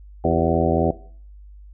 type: harmonic tone with a mistuned harmonic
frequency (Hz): 83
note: E2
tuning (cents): +12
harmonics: 1 / 2 / 3 / 4 / 5 / 6 / 7 / 8 / 9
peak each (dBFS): -25 / -25 / -25 / -25 / -25 / -25 / -25 / -25 / -25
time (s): 0.24-0.91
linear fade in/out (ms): 5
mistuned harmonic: 5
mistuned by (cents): -71
effects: noise-tail reverb RT60 0.5 s tail -18 dB re dry + added 50 Hz sine -40 dBFS peak until 1.73 s